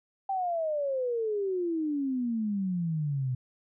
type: exponential sweep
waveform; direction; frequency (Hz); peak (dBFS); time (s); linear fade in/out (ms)
sine; down; 789 to 124.3; -27; 0.29-3.35; 5
effects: none